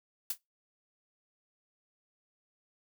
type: noise with exponential decay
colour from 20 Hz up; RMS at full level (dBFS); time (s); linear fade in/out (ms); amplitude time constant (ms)
blue; -27; 0.3-0.38; 5; 16
effects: noise-tail reverb RT60 0.2 s tail -24 dB re dry